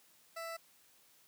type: tone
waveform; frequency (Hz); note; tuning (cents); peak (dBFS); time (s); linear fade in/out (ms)
20% pulse; 662; E5; +7; -36; 0.36-0.57; 10
effects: white hiss -66 dBFS RMS until 1.27 s + high-pass 80 Hz 12 dB/octave